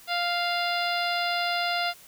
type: harmonic tone with a mistuned harmonic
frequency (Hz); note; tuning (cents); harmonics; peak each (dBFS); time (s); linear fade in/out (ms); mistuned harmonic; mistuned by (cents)
698.5; F5; 0; 1 / 2 / 3 / 4 / 5 / 6 / 7; -28 / -31 / -33 / -34 / -35 / -36 / -36; 0.07-1.94; 50; 6; -19
effects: white hiss -51 dBFS RMS until 2.07 s